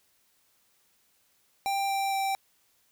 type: tone with pitch steps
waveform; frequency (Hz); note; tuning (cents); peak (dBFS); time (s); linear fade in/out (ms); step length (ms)
square; 789 / 784.5 / 779.9; G5 / G5 / G5; +11 / +1 / -9; -27; 1.66-2.35; 0; 230
effects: white hiss -68 dBFS RMS until 2.91 s